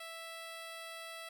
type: tone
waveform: 10% pulse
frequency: 659.3 Hz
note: E5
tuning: in tune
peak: -36 dBFS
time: 0-1.29 s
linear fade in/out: 5 ms
effects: 13-bit